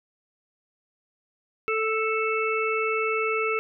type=harmonic tone; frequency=440 Hz; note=A4; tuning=in tune; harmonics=1 / 3 / 5 / 6; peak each=-26 / -28 / -31 / -30 dBFS; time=1.68-3.59 s; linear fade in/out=0 ms; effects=none